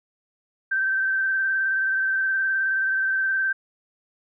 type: tone with vibrato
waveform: sine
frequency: 1557 Hz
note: G6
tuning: 12 cents flat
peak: -20 dBFS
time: 0.71-3.53 s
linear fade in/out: 10 ms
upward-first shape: square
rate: 19 Hz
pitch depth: 18 cents each way
effects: none